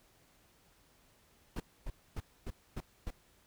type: noise bursts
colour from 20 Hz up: brown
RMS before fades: -38 dBFS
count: 6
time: 1.56-3.106 s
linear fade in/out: 5 ms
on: 41 ms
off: 260 ms
effects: pink hiss -67 dBFS RMS until 3.46 s